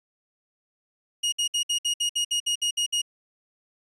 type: tone bursts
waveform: sawtooth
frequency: 2874 Hz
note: F7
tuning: 49 cents sharp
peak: -19 dBFS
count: 12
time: 1.23-3.018 s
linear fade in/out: 10 ms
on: 94 ms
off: 60 ms
effects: resampled to 24000 Hz